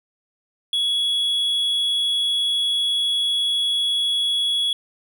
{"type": "tone", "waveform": "triangle", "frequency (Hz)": 3362, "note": "G#7", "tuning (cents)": 20, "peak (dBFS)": -17, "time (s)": [0.73, 4.73], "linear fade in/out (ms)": 2, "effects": []}